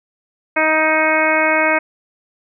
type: harmonic tone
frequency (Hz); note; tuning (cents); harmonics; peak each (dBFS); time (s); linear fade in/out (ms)
313.5; D#4; +13; 1 / 2 / 3 / 4 / 5 / 6 / 7 / 8; -23 / -18 / -21 / -23 / -20 / -24 / -18 / -24; 0.56-1.79; 10
effects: none